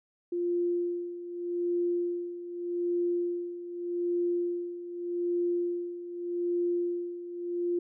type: tone with tremolo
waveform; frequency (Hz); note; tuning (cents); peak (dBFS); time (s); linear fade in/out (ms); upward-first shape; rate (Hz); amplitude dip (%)
sine; 349.2; F4; 0; -25; 0.32-7.79; 5; sine; 0.83; 75
effects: none